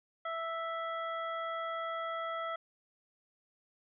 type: harmonic tone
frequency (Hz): 659.3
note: E5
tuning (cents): 0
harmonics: 1 / 2 / 3 / 5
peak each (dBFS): -39 / -37 / -45 / -51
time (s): 0.25-2.56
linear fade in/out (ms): 5
effects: none